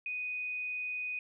sine tone, 2489 Hz, D#7, in tune, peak -34 dBFS, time 0.06-1.19 s, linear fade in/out 2 ms, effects none

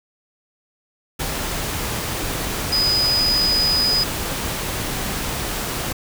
sine tone in noise, 4977 Hz, D#8, in tune, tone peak -16 dBFS, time 2.72-4.04 s, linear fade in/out 10 ms, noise pink, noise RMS -25 dBFS, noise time 1.19-5.93 s, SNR +6 dB, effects none

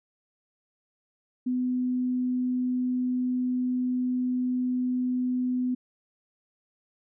sine tone, 251.2 Hz, B3, 30 cents sharp, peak -24 dBFS, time 1.46-5.75 s, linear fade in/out 10 ms, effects none

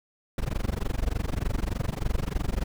brown noise with amplitude modulation, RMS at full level -24 dBFS, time 0.38-2.64 s, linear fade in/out 2 ms, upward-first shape sine, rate 23.3 Hz, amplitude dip 100%, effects none

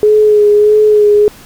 sine tone with vibrato, 420.8 Hz, G#4, 23 cents sharp, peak -4 dBFS, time 0.03-1.28 s, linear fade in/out 0 ms, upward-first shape sine, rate 1.6 Hz, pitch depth 25 cents each way, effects pink hiss -37 dBFS RMS until 1.45 s

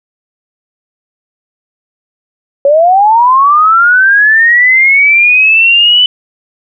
sine linear sweep, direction up, 547 to 3008 Hz, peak -3 dBFS, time 2.65-6.06 s, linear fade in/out 2 ms, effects none

